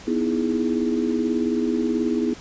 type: chord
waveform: sine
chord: E major seventh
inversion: second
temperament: equal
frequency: 246.9 / 311.1 / 329.6 / 415.3 Hz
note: B3 / D#4 / E4 / G#4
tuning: 0 / 0 / 0 / 0 cents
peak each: -23 / -27 / -25 / -27 dBFS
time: 0.07-2.34 s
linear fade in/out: 10 ms
effects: pink hiss -42 dBFS RMS until 2.4 s + resampled to 16000 Hz